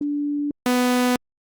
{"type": "tone pair in turn", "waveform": ["sine", "sawtooth"], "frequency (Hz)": [290.7, 248.5], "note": ["D4", "B3"], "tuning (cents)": [-18, 11], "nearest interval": "minor third", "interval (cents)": 271, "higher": "first", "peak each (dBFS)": [-21, -13], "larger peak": "second", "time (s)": [[0.01, 0.51], [0.66, 1.16]], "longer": "neither", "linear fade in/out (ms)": 2, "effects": ["Opus 24 kbps"]}